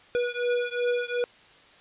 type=beating tone pair; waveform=square; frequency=484.7 / 487.4 Hz; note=B4 / B4; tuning=-32 / -23 cents; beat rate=2.7 Hz; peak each=-28 / -29 dBFS; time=0.15-1.24 s; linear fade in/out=0 ms; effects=white hiss -54 dBFS RMS until 1.8 s + resampled to 8000 Hz